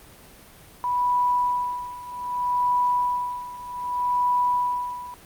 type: tone with tremolo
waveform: sine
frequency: 984 Hz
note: B5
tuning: 7 cents flat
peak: -18 dBFS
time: 0.84-5.14 s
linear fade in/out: 0 ms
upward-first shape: sine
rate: 0.64 Hz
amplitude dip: 85%
effects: pink hiss -48 dBFS RMS until 5.25 s + Opus 32 kbps

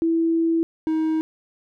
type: tone pair in turn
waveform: sine / triangle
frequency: 329.6 / 316.8 Hz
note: E4 / D#4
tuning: 0 / +31 cents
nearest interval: minor second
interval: 69 cents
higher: first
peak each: -17 dBFS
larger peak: neither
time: 0.02-0.63 / 0.87-1.21 s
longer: first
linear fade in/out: 0 ms
effects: none

